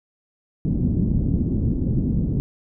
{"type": "low-pass noise", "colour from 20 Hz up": "white", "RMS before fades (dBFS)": -21, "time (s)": [0.65, 2.4], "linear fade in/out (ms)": 0, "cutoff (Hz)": 240, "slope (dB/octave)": 24, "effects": []}